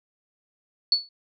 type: tone with exponential decay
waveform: sine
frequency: 4435 Hz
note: C#8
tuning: in tune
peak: -13 dBFS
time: 0.92-1.09 s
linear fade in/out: 2 ms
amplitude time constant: 35 ms
effects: none